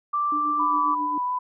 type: tone with pitch glide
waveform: sine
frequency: 1174.7 to 1155.2 Hz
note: D6 to D6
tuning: 0 to -29 cents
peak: -21 dBFS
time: 0.13-0.95 s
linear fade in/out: 10 ms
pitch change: -29 cents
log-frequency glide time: 0.67-0.8 s
type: tone with tremolo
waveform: sine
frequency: 298.3 Hz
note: D4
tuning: 27 cents sharp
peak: -29 dBFS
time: 0.32-1.18 s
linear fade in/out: 2 ms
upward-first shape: sine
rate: 7.4 Hz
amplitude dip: 60%
type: tone with vibrato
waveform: sine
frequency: 994 Hz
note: B5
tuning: 11 cents sharp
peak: -23 dBFS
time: 0.59-1.39 s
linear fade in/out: 10 ms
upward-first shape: triangle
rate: 4.3 Hz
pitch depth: 10 cents each way
effects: none